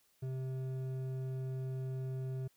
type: tone with hard clipping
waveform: sine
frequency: 130.81 Hz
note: C3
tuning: in tune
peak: -38 dBFS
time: 0.22-2.48 s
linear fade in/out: 10 ms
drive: 8 dB
effects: white hiss -72 dBFS RMS until 2.56 s